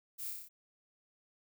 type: noise with echo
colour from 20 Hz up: violet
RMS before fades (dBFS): -43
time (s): 0.18-0.31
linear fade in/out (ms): 20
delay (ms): 30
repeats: 6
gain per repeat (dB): -2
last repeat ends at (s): 0.49
effects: none